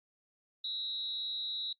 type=tone with amplitude modulation; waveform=sine; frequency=3879 Hz; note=B7; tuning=32 cents flat; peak=-31 dBFS; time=0.64-1.73 s; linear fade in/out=5 ms; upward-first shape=sine; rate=280 Hz; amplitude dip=70%; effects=noise-tail reverb RT60 0.1 s tail -19 dB re dry + AAC 64 kbps